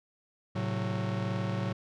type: chord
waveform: 45% pulse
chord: F# diminished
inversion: first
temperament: just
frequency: 111 / 133.2 / 185 Hz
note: A2 / C3 / F#3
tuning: +16 / +31 / 0 cents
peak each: -33 / -37 / -34 dBFS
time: 0.55-1.73 s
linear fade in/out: 10 ms
effects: low-pass 4000 Hz 12 dB/octave